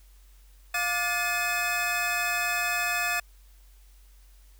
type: tone cluster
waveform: square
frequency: 703 / 1176 / 1431 / 1736 / 2532 Hz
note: F5 / D6 / F6 / A6 / D#7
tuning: +11 / +2 / +42 / -24 / +30 cents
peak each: -34 / -36 / -36 / -31 / -30 dBFS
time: 0.74-3.2 s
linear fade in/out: 5 ms
effects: added 47 Hz sine -51 dBFS peak until 4.59 s + white hiss -63 dBFS RMS until 4.59 s